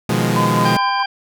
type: chord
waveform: sawtooth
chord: F half-diminished seventh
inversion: second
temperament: equal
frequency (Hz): 123.47 / 155.56 / 174.61 / 207.7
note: Cb3 / Eb3 / F3 / Ab3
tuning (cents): 0 / 0 / 0 / 0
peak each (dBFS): -16 / -18 / -17 / -16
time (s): 0.09-0.77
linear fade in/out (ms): 5
type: tone with tremolo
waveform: sine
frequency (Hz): 1018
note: C6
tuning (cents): -48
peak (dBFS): -16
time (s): 0.36-1.03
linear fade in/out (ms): 5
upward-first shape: square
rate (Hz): 4.7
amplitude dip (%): 30
type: harmonic tone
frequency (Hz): 793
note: G5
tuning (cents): +20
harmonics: 1 / 2 / 3 / 4 / 6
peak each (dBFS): -21 / -24 / -29 / -29 / -28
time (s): 0.65-1.06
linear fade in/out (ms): 5
effects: none